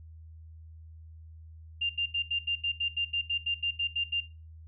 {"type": "tone bursts", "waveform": "sine", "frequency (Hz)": 2794, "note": "F7", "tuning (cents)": 0, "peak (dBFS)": -26, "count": 15, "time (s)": [1.81, 4.206], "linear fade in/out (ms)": 10, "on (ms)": 86, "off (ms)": 79, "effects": ["noise-tail reverb RT60 0.3 s tail -17 dB re dry", "added 80 Hz sine -46 dBFS peak until 4.67 s"]}